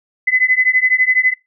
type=beating tone pair; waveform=sine; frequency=2016 / 2028 Hz; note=B6 / B6; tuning=+35 / +45 cents; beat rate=12 Hz; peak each=-14 dBFS; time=0.27-1.34 s; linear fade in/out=10 ms; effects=noise-tail reverb RT60 0.2 s tail -22 dB re dry